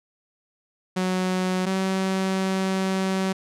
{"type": "tone pair in turn", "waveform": "sawtooth", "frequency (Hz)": [184.8, 190.22], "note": ["F#3", "F#3"], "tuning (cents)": [-2, 48], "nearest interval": "minor second", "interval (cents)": 50, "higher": "second", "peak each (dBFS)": -18, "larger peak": "neither", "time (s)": [[0.96, 1.66], [1.66, 3.33]], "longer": "second", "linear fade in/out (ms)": 10, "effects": ["low-pass 9000 Hz 12 dB/octave"]}